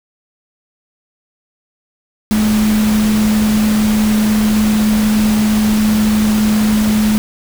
sine tone in noise, 214.1 Hz, A3, 47 cents flat, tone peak -10 dBFS, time 2.31-7.18 s, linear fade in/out 0 ms, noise pink, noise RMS -22 dBFS, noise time 2.31-7.18 s, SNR +9 dB, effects none

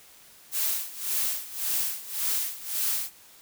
blue noise with tremolo, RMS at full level -26 dBFS, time 0.51-3.11 s, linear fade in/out 50 ms, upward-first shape sine, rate 1.8 Hz, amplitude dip 85%, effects white hiss -53 dBFS RMS until 3.41 s

